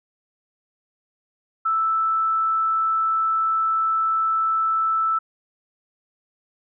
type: tone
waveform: sine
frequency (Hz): 1318.5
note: E6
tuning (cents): 0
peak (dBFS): -18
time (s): 1.65-5.19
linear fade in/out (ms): 10
effects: none